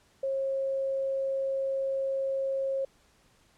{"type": "tone", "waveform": "sine", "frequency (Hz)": 540, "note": "C#5", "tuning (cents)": -45, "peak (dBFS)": -27, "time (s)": [0.23, 2.85], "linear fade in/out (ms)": 5, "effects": ["pink hiss -64 dBFS RMS until 3.57 s", "low-pass 10000 Hz 12 dB/octave"]}